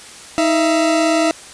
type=tone pair together; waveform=40% pulse; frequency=316.7 / 671 Hz; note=D#4 / E5; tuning=+31 / +31 cents; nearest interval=octave + minor second; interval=1300 cents; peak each=-15 dBFS; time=0.38-1.31 s; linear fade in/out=0 ms; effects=white hiss -37 dBFS RMS until 1.53 s + resampled to 22050 Hz